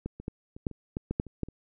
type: clicks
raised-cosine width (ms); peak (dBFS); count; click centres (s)
3; -20 / -28 / -20 / -30 / -15 / -30 / -18 / -17 / -13 / -30 / -16 / -30; 12; 0.06 / 0.2 / 0.281 / 0.565 / 0.668 / 0.713 / 0.969 / 1.11 / 1.199 / 1.267 / 1.433 / 1.486
effects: none